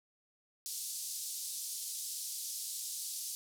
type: band-pass noise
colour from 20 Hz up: white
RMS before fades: -41 dBFS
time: 0.66-3.35 s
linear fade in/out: 0 ms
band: 4300 to 12000 Hz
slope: 24 dB/octave
effects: none